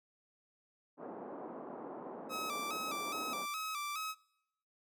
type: band-pass noise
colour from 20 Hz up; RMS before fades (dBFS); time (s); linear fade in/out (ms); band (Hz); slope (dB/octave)
pink; -46; 0.97-3.47; 50; 240 to 1000; 24
type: tone with vibrato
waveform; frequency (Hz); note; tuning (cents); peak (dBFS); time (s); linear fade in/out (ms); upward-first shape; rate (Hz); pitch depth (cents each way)
sawtooth; 1224; D#6; -29; -34; 2.29-4.15; 50; square; 2.4; 75
effects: noise-tail reverb RT60 0.9 s tail -26 dB re dry